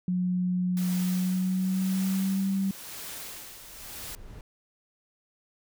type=tone with pitch glide; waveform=sine; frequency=180.9 to 193.88 Hz; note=F#3 to G3; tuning=-39 to -19 cents; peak=-24 dBFS; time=0.08-2.71 s; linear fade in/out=2 ms; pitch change=+120 cents; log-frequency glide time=0.92-2.45 s
type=noise with tremolo; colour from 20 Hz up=white; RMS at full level=-39 dBFS; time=0.77-4.15 s; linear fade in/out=0 ms; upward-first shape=sine; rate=0.96 Hz; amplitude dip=60%
type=noise with exponential growth; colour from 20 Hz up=brown; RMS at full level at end=-40 dBFS; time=2.8-4.41 s; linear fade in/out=2 ms; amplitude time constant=350 ms
effects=none